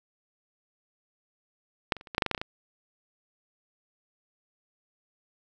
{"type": "clicks", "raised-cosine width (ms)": 0.3, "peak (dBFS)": [-7, -25, -30, -30, -19, -7, -6, -12, -10, -11, -21, -16], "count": 12, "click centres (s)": [1.922, 1.967, 2.011, 2.072, 2.148, 2.181, 2.222, 2.263, 2.313, 2.348, 2.378, 2.415], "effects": []}